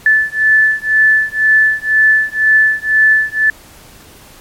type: beating tone pair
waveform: sine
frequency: 1745 / 1747 Hz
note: A6 / A6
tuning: -15 / -13 cents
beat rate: 2 Hz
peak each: -11 dBFS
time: 0.06-3.5 s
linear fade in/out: 2 ms
effects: pink hiss -40 dBFS RMS until 4.4 s + MP3 64 kbps